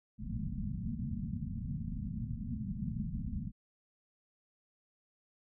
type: low-pass noise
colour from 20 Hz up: white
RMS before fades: -38 dBFS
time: 0.18-3.52 s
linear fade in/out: 50 ms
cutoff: 240 Hz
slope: 96 dB/octave
effects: none

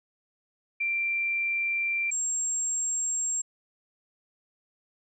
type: tone pair in turn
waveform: sine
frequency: 2360 / 7527 Hz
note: D7 / A#8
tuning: +8 / +16 cents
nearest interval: octave + minor sixth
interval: 2008 cents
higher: second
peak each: -25 / -26 dBFS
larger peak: first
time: 0.8-2.11 / 2.11-3.42 s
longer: neither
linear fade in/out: 10 ms
effects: none

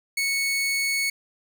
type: tone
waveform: sawtooth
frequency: 2211 Hz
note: C#7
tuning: 5 cents flat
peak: -19 dBFS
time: 0.17-1.1 s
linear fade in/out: 5 ms
effects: none

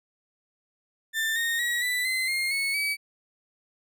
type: tone with pitch steps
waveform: 35% pulse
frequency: 1784 / 1848 / 1914.3 / 1982.9 / 2054 / 2128 / 2204 / 2283 Hz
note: A6 / A#6 / A#6 / B6 / C7 / C7 / C#7 / D7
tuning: +23 / -16 / +45 / +6 / -33 / +29 / -11 / -50 cents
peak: -23 dBFS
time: 1.13-2.97 s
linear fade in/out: 50 ms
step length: 230 ms
effects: none

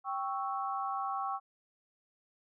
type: chord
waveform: sine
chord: C# diminished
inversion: second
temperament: equal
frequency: 784 / 1108.7 / 1318.5 Hz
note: G5 / C#6 / E6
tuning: 0 / 0 / 0 cents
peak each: -36 / -36 / -40 dBFS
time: 0.04-1.4 s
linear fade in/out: 50 ms
effects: none

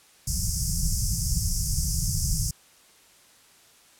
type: band-stop noise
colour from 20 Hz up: pink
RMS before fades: -25 dBFS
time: 0.27-2.51 s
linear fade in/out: 5 ms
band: 180 to 5000 Hz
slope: 96 dB/octave
effects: white hiss -56 dBFS RMS until 3.99 s + low-pass 11000 Hz 12 dB/octave

